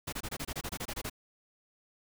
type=noise bursts; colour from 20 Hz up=pink; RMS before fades=-37 dBFS; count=13; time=0.07-1.098 s; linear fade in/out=10 ms; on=56 ms; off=25 ms; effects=none